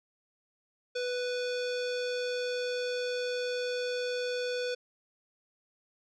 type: tone with low-pass filter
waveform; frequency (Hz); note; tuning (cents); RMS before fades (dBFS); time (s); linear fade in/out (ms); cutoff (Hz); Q
square; 494.5; B4; +2; -33; 0.95-4.75; 10; 4800; 2.2
effects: none